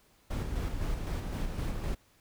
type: noise with tremolo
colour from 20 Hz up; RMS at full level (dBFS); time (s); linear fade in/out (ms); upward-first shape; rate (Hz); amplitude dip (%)
brown; -32; 0.3-1.95; 10; square; 3.9; 35
effects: pink hiss -65 dBFS RMS until 2.2 s